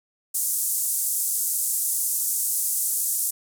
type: band-pass noise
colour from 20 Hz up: white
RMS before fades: -25 dBFS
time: 0.34-3.31 s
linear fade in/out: 10 ms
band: 7500 to 13000 Hz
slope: 24 dB/octave
effects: none